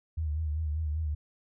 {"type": "tone with vibrato", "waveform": "sine", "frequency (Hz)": 77.3, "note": "D#2", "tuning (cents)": -11, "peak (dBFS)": -28, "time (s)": [0.17, 1.15], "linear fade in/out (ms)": 10, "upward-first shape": "sine", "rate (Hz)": 5.1, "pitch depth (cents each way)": 70, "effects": []}